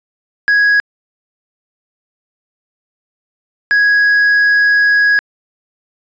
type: tone pair in turn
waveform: triangle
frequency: 1661.2 / 1661.2 Hz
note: G#6 / G#6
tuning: 0 / 0 cents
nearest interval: unison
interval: 0 cents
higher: neither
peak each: -6 dBFS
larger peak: neither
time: 0.48-0.8 / 3.71-5.19 s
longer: second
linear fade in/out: 0 ms
effects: resampled to 16000 Hz